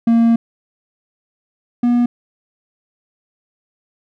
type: tone pair in turn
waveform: triangle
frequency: 230.9 / 241.3 Hz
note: A#3 / B3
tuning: -16 / -40 cents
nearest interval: minor second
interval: 76 cents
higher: second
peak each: -7 / -9 dBFS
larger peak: first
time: 0.07-0.36 / 1.83-2.06 s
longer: first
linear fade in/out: 5 ms
effects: none